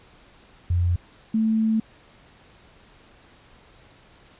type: tone pair in turn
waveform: sine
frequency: 87.6 / 220.7 Hz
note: F2 / A3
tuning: +6 / +5 cents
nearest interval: octave + major third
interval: 1599 cents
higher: second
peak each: -18 dBFS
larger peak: neither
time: 0.7-0.96 / 1.34-1.8 s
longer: second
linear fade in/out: 5 ms
effects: pink hiss -53 dBFS RMS until 4.39 s + resampled to 8000 Hz